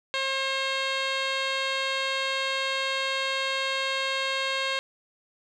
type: tone with low-pass filter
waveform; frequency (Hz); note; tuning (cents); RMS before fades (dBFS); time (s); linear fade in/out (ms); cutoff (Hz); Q
10% pulse; 536; C5; +42; -28; 0.14-4.79; 0; 4600; 2.5
effects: none